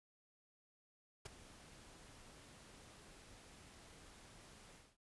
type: noise with ADSR envelope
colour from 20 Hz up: pink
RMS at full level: -45 dBFS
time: 1.25-4.97 s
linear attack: 11 ms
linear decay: 11 ms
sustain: -15 dB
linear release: 230 ms
effects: resampled to 24000 Hz